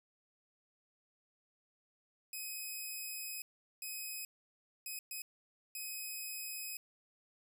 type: tone bursts at uneven times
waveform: 5% pulse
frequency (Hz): 2531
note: D#7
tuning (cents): +29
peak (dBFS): -32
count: 5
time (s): 2.33-3.42 / 3.82-4.25 / 4.86-4.99 / 5.11-5.22 / 5.75-6.77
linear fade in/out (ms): 2
effects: none